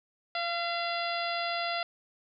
harmonic tone with a mistuned harmonic, 687 Hz, F5, 29 cents flat, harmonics 1 / 2 / 3 / 4 / 5 / 6 / 7, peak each -33 / -36 / -38 / -39 / -40 / -41 / -41 dBFS, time 0.35-1.83 s, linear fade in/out 2 ms, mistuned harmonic 3, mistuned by -19 cents, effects none

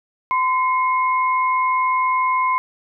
sine tone pair together, 1025 / 2167 Hz, C6 / C#7, -36 / -40 cents, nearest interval octave + minor second, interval 1296 cents, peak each -16 / -25 dBFS, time 0.31-2.58 s, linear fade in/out 0 ms, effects none

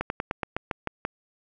slowing click train, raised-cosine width 0.5 ms, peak -12 dBFS, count 9, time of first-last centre 0.01-1.051 s, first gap 91 ms, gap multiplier 1.1, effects none

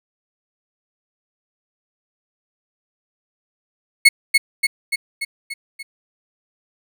35% pulse tone with echo, 2188 Hz, C#7, 23 cents flat, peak -4 dBFS, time 4.05-4.09 s, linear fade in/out 10 ms, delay 290 ms, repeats 6, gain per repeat -4 dB, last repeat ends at 5.83 s, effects none

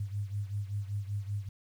sine beating tone pair, 100.2 / 105.4 Hz, G2 / G#2, +38 / +26 cents, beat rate 5.2 Hz, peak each -34 / -38 dBFS, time 0-1.49 s, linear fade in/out 5 ms, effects 10-bit

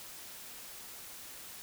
silence, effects white hiss -48 dBFS RMS until 1.62 s

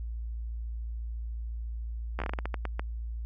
slowing click train, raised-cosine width 0.5 ms, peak -18 dBFS, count 12, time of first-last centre 2.19-2.795 s, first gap 12 ms, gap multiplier 1.28, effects added 57 Hz sine -33 dBFS peak until 3.25 s

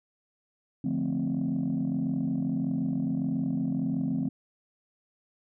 sine chord, D minor seventh, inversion none, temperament equal, 146.83 / 174.61 / 220 / 261.6 Hz, D3 / F3 / A3 / C4, 0 / 0 / 0 / 0 cents, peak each -33 / -31 / -31 / -28 dBFS, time 0.84-4.29 s, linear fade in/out 5 ms, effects tanh soft clip ceiling -21 dBFS

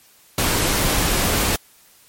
pink noise, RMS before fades -19 dBFS, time 0.38-1.56 s, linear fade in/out 2 ms, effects white hiss -52 dBFS RMS until 2.08 s + MP3 64 kbps

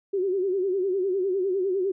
sine tone with vibrato, 379.2 Hz, F#4, 43 cents sharp, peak -22 dBFS, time 0.13-1.92 s, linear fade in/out 10 ms, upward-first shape sine, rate 9.9 Hz, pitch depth 99 cents each way, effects none

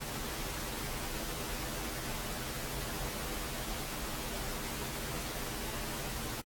pink noise with comb filter, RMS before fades -39 dBFS, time 0-6.42 s, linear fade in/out 20 ms, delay 11 ms, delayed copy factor -0.85, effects AAC 64 kbps

